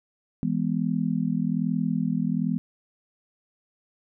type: chord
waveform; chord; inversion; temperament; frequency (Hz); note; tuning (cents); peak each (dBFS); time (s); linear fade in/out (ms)
sine; E major; none; just; 164.81 / 206 / 247.2; E3 / G#3 / B3; 0 / -14 / +2; -27; 0.43-2.58; 0
effects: none